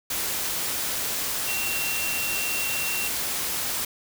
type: tone in noise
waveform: sine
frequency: 2734 Hz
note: F7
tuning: 37 cents flat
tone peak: -29 dBFS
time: 1.47-3.08 s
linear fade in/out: 5 ms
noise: white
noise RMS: -28 dBFS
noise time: 0.1-3.85 s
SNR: -4 dB
effects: none